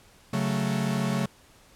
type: chord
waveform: 45% pulse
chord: F# minor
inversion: second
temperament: equal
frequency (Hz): 138.59 / 185 / 220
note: C#3 / F#3 / A3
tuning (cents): 0 / 0 / 0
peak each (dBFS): -29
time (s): 0.33-1.26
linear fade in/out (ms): 5
effects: pink hiss -56 dBFS RMS until 1.75 s + low-pass 12000 Hz 12 dB/octave